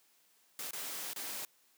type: noise with dropouts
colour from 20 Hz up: white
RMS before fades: -41 dBFS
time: 0.59-1.45 s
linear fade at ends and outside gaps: 1 ms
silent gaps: 0.709-0.732 / 1.133-1.161 s
effects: white hiss -69 dBFS RMS until 1.77 s + high-pass 200 Hz 12 dB/octave